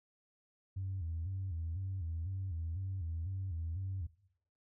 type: tone with vibrato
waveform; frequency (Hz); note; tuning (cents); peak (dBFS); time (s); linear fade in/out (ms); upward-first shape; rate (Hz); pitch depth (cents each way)
sine; 88.6; F2; +25; -35; 0.76-4.07; 10; square; 2; 130
effects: noise-tail reverb RT60 0.7 s tail -20 dB re dry + tanh soft clip ceiling -32 dBFS